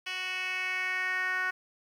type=tone with band-pass filter sweep; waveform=10% pulse; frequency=370 Hz; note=F#4; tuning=in tune; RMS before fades=-32 dBFS; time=0.06-1.51 s; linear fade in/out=10 ms; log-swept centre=3100 to 1600 Hz; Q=3.4; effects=10-bit